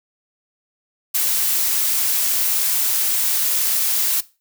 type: noise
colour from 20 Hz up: blue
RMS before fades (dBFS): -19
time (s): 1.14-4.21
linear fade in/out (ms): 10
effects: noise-tail reverb RT60 0.3 s tail -19 dB re dry